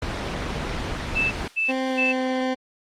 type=noise; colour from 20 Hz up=pink; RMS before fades=-27 dBFS; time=0.02-1.48 s; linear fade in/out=2 ms
type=noise with tremolo; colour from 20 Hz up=blue; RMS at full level=-34 dBFS; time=1.14-2.12 s; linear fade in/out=5 ms; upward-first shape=sine; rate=4.2 Hz; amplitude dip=50%
type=tone bursts; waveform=sine; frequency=2637 Hz; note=E7; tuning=in tune; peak=-19 dBFS; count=3; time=1.15-2.13 s; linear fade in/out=20 ms; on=160 ms; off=250 ms
type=tone with pitch glide; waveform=20% pulse; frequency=261.6 to 258.3 Hz; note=C4 to C4; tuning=0 to -22 cents; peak=-17 dBFS; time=1.68-2.55 s; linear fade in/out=20 ms; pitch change=-22 cents; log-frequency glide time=1.89-1.98 s
effects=low-pass 4000 Hz 12 dB/octave + Opus 24 kbps